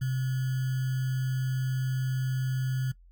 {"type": "tone with sample-and-hold", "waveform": "sine", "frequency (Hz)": 130, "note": "C3", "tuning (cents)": -11, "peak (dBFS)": -26, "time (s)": [0.01, 2.92], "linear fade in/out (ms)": 10, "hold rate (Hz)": 1575, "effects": ["noise-tail reverb RT60 0.1 s tail -20 dB re dry", "added 43 Hz sine -52 dBFS peak until 3.11 s"]}